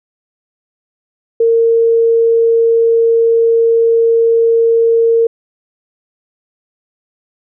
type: tone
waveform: sine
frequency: 459 Hz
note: A#4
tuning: 27 cents flat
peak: -7 dBFS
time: 1.4-5.27 s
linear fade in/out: 5 ms
effects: none